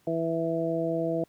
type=harmonic tone; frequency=164.81 Hz; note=E3; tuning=in tune; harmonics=1 / 2 / 3 / 4; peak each=-33 / -30 / -31 / -30 dBFS; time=0.07-1.24 s; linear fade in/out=2 ms; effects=pink hiss -65 dBFS RMS until 1.28 s + high-pass 100 Hz 12 dB/octave